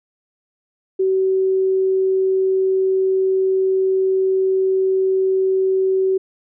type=tone; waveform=sine; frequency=380 Hz; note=F#4; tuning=46 cents sharp; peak=-14 dBFS; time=0.99-6.18 s; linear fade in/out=10 ms; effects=none